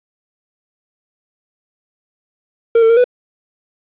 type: tone with pitch steps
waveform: triangle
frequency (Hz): 461.3 / 449.6 / 462 / 494.6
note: A#4 / A4 / A#4 / B4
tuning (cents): -18 / +37 / -16 / +3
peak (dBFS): -5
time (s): 2.75-3.042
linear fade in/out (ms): 5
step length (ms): 73
effects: resampled to 8000 Hz + 7-bit